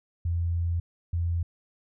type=tone pair in turn; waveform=sine; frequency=85.2 / 85.2 Hz; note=F2 / F2; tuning=-42 / -42 cents; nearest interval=unison; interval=0 cents; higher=neither; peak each=-24 dBFS; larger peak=neither; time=0.25-0.8 / 1.13-1.43 s; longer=first; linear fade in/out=5 ms; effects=none